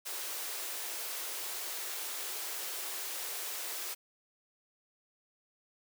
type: high-pass noise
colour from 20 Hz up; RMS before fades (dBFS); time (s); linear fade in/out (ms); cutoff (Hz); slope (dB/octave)
white; -39; 0.05-3.95; 20; 320; 96
effects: none